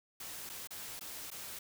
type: noise with dropouts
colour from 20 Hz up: white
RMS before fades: -45 dBFS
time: 0.2-1.59 s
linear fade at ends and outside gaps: 5 ms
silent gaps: 0.493-0.497 / 0.673-0.706 / 0.995-1.009 / 1.304-1.314 s
effects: none